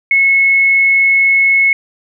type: tone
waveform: sine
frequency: 2188 Hz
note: C#7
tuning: 23 cents flat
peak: -7 dBFS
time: 0.11-1.73 s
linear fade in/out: 2 ms
effects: none